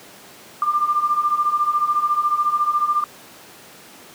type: beating tone pair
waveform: sine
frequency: 1184 / 1198 Hz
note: D6 / D6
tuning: +14 / +34 cents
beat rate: 14 Hz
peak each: -22 / -18 dBFS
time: 0.62-3.04 s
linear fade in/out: 2 ms
effects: pink hiss -43 dBFS RMS until 4.14 s + high-pass 200 Hz 12 dB/octave